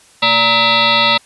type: tone with frequency modulation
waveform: sine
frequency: 2351 Hz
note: D7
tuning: 1 cent sharp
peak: -9 dBFS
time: 0.22-1.18 s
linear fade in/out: 10 ms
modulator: 354 Hz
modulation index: 5.1
effects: white hiss -47 dBFS RMS until 1.25 s + resampled to 24000 Hz